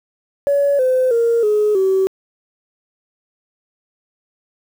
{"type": "tone with pitch steps", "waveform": "sine", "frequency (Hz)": [566, 513.1, 465.1, 421.6, 382.1], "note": ["C#5", "C5", "A#4", "G#4", "G4"], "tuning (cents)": [36, -34, -4, 26, -44], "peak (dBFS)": -11, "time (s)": [0.47, 2.07], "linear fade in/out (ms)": 0, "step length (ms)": 320, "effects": ["tanh soft clip ceiling -8 dBFS", "7-bit"]}